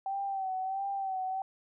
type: tone with vibrato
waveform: sine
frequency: 771 Hz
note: G5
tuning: 29 cents flat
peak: -31 dBFS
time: 0.06-1.42 s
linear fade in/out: 2 ms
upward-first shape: sine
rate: 1.5 Hz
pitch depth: 49 cents each way
effects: none